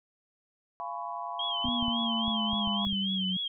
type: chord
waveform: sine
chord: C# dominant seventh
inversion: first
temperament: just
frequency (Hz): 693 / 831.5 / 997.9 / 1108.7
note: E#5 / G#5 / B5 / C#6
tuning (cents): -14 / +2 / +18 / 0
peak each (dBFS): -39 / -41 / -37 / -41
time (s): 0.8-2.85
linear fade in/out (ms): 0
type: tone with vibrato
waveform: sine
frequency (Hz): 3178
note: G7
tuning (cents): +23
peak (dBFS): -30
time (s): 1.39-3.48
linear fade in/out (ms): 5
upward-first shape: sine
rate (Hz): 3.6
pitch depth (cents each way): 99
type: exponential sweep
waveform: sine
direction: down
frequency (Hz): 245.7 to 184.2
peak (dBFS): -30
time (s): 1.64-3.37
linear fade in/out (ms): 5
type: clicks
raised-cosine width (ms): 5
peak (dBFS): -27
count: 9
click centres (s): 1.655 / 1.685 / 1.827 / 1.882 / 2.28 / 2.532 / 2.675 / 2.869 / 2.928
effects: none